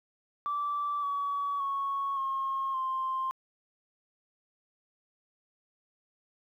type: tone with pitch steps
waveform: sine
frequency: 1163 / 1133.8 / 1105.4 / 1077.6 / 1050.6 Hz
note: D6 / C#6 / C#6 / C#6 / C6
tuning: -17 / +39 / -5 / -49 / +7 cents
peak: -28 dBFS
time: 0.46-3.31 s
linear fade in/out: 0 ms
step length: 570 ms
effects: tanh soft clip ceiling -24 dBFS + 11-bit